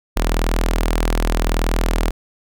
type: tone with notch filter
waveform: sawtooth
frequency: 40.84 Hz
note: E1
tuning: 15 cents flat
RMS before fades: -18 dBFS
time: 0.16-2.11 s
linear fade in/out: 10 ms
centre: 110 Hz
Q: 0.6
effects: none